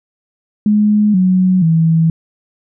sine tone with pitch steps, 210 / 184.94 / 162.87 Hz, G#3 / F#3 / E3, +19 / -1 / -21 cents, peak -8 dBFS, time 0.66-2.1 s, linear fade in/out 2 ms, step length 480 ms, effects none

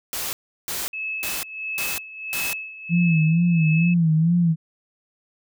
white noise bursts, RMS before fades -28 dBFS, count 5, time 0.13-2.53 s, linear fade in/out 0 ms, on 200 ms, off 350 ms
sine tone with tremolo, 2595 Hz, E7, 28 cents flat, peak -25 dBFS, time 0.93-3.94 s, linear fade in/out 5 ms, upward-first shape sine, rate 1.5 Hz, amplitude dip 75%
sine tone with vibrato, 165.7 Hz, E3, 9 cents sharp, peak -15 dBFS, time 2.89-4.56 s, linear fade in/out 50 ms, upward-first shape sine, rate 2.2 Hz, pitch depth 98 cents each way
effects none

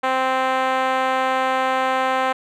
5% pulse tone with band-pass filter, 260.9 Hz, C4, 5 cents flat, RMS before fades -20 dBFS, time 0.03-2.33 s, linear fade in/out 10 ms, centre 750 Hz, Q 1.2, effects none

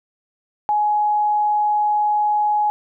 sine tone, 839 Hz, G#5, 17 cents sharp, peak -15 dBFS, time 0.69-2.7 s, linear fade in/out 0 ms, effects none

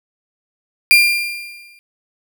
35% pulse tone with exponential decay, 2394 Hz, D7, 33 cents sharp, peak -3 dBFS, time 0.91-1.79 s, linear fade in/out 0 ms, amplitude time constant 190 ms, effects none

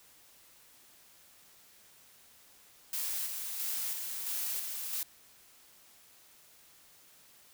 blue noise with tremolo, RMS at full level -35 dBFS, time 2.93-5.03 s, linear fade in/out 2 ms, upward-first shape square, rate 1.5 Hz, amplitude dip 35%, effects white hiss -60 dBFS RMS until 7.53 s

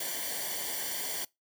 white noise with comb filter, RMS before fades -35 dBFS, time 0-1.25 s, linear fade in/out 5 ms, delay 0.77 ms, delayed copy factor -0.8, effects noise-tail reverb RT60 0.2 s tail -24 dB re dry

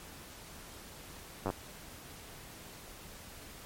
slowing click train, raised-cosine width 1 ms, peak -19 dBFS, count 5, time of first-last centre 1.46-1.502 s, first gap 10 ms, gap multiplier 1.03, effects pink hiss -50 dBFS RMS until 3.65 s + MP3 64 kbps

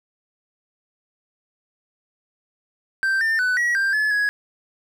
triangle tone with pitch steps, 1565 / 1798 / 1497 / 1917 / 1584 / 1717 / 1670 Hz, G6 / A6 / F#6 / A#6 / G6 / A6 / G#6, -3 / +37 / +20 / +48 / +18 / -43 / +9 cents, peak -16 dBFS, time 3.03-4.29 s, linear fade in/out 0 ms, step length 180 ms, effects none

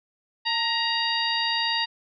harmonic tone with a mistuned harmonic, 941 Hz, A#5, 16 cents sharp, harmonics 1 / 2 / 3 / 4 / 5, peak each -29 / -29 / -29 / -29 / -29 dBFS, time 0.45-1.86 s, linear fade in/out 20 ms, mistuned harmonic 1, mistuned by -51 cents, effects none

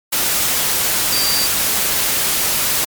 sine tone in noise, 4699 Hz, D8, in tune, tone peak -18 dBFS, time 1.12-1.47 s, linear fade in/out 10 ms, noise white, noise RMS -17 dBFS, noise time 0.12-2.85 s, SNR -4 dB, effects MP3 96 kbps

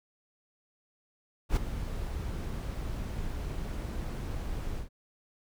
brown noise with ADSR envelope, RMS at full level -23 dBFS, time 1.49-4.89 s, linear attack 74 ms, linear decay 13 ms, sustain -12 dB, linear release 110 ms, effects none

